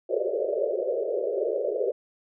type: band-pass noise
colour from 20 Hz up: white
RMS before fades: -27 dBFS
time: 0.09-1.92 s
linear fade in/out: 10 ms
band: 370 to 610 Hz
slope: 96 dB/octave
effects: none